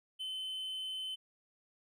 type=tone; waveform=triangle; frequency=3056 Hz; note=G7; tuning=45 cents flat; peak=-36 dBFS; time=0.19-1.16 s; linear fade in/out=20 ms; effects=none